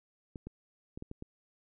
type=clicks; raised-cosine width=3 ms; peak=-29 dBFS; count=6; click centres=0.358 / 0.47 / 0.975 / 1.024 / 1.114 / 1.224 s; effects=none